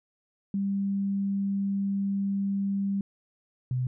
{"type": "tone pair in turn", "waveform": "sine", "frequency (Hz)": [197.7, 126.61], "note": ["G3", "B2"], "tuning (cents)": [15, 43], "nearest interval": "minor sixth", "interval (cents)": 772, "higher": "first", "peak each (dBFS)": -25, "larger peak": "neither", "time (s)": [[0.54, 3.01], [3.71, 3.87]], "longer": "first", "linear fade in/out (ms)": 2, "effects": []}